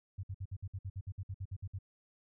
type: tone bursts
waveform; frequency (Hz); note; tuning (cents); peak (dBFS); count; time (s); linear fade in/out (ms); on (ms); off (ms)
sine; 96; G2; -36; -37; 15; 0.18-1.788; 10; 54; 57
effects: none